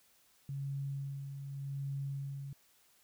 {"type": "tone with tremolo", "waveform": "sine", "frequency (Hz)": 138.59, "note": "C#3", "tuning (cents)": 0, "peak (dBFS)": -35, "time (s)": [0.49, 2.53], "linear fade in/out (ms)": 2, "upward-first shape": "sine", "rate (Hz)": 0.85, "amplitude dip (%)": 50, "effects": ["white hiss -68 dBFS RMS until 3.03 s"]}